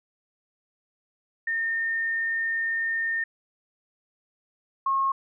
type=tone pair in turn; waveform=sine; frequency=1822 / 1083.4 Hz; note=A#6 / C#6; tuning=-40 / -40 cents; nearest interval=major sixth; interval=900 cents; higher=first; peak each=-24 / -21 dBFS; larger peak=second; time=1.47-3.24 / 4.86-5.12 s; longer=first; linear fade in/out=5 ms; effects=none

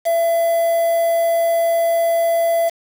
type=tone with quantisation; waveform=triangle; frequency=671 Hz; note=E5; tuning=31 cents sharp; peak=-12 dBFS; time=0.05-2.7 s; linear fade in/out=20 ms; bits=5; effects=none

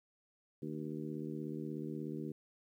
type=harmonic tone with a mistuned harmonic; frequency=76.6 Hz; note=D#2; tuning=27 cents flat; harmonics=2 / 3 / 4 / 5 / 6; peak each=-44 / -44 / -44 / -46 / -53 dBFS; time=0.62-2.32 s; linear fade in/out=5 ms; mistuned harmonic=6; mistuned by=+64 cents; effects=12-bit

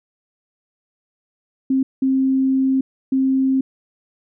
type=tone bursts at uneven times; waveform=sine; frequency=265.3 Hz; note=C4; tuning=24 cents sharp; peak=-14 dBFS; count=3; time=1.7-1.83 / 2.02-2.81 / 3.12-3.61 s; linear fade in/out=5 ms; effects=none

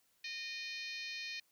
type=harmonic tone with a mistuned harmonic; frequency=614 Hz; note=D#5; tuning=23 cents flat; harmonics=3 / 4 / 5 / 6 / 7 / 8 / 9 / 10; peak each=-49 / -44 / -53 / -52 / -47 / -54 / -55 / -59 dBFS; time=0.24-1.4 s; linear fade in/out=5 ms; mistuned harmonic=7; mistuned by=-25 cents; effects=white hiss -74 dBFS RMS until 1.51 s

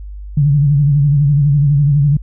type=tone with vibrato; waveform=sine; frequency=143.7 Hz; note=D3; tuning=37 cents flat; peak=-8 dBFS; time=0.37-2.17 s; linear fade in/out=5 ms; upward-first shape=sine; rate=12 Hz; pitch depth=80 cents each way; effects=added 50 Hz sine -26 dBFS peak until 2.22 s

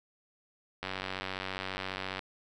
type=click train; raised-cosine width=0.3 ms; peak=-19 dBFS; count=130; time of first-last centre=0.83-2.192 s; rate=94.7 Hz; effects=none

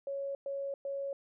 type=tone bursts; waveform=sine; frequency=554.4 Hz; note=C#5; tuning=in tune; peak=-34 dBFS; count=3; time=0.07-1.13 s; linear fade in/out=2 ms; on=280 ms; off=110 ms; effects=none

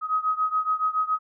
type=beating tone pair; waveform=sine; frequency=1261 / 1268.1 Hz; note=D#6 / D#6; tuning=+23 / +33 cents; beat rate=7.1 Hz; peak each=-24 / -26 dBFS; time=0.01-1.19 s; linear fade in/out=50 ms; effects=none

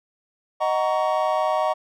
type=chord; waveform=triangle; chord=D# minor seventh; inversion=none; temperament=just; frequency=622.3 / 746.7 / 933.4 / 1120.1 Hz; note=D#5 / F#5 / A#5 / C#6; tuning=0 / +16 / +2 / +18 cents; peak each=-21 / -23 / -25 / -25 dBFS; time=0.6-1.74 s; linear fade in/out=20 ms; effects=none

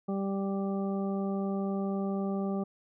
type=harmonic tone; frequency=196 Hz; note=G3; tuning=in tune; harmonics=1 / 2 / 3 / 4 / 6; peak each=-30 / -36 / -40 / -42 / -46 dBFS; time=0.08-2.64 s; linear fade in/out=10 ms; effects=none

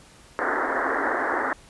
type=band-pass noise; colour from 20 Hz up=white; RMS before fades=-25 dBFS; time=0.39-1.53 s; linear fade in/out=0 ms; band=250 to 1900 Hz; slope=96 dB/octave; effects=pink hiss -51 dBFS RMS until 1.69 s + resampled to 24000 Hz

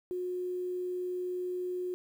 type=tone; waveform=sine; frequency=361.9 Hz; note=F#4; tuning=38 cents flat; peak=-32 dBFS; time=0.11-1.94 s; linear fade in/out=0 ms; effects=10-bit

